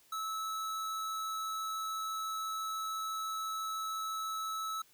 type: tone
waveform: square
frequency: 1303 Hz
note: E6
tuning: 20 cents flat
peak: -36 dBFS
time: 0.12-4.82 s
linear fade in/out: 5 ms
effects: white hiss -65 dBFS RMS until 4.93 s